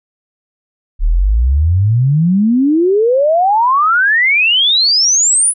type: exponential sweep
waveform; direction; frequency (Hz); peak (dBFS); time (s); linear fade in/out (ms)
sine; up; 35.16 to 10230; -8; 0.99-5.54; 50
effects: none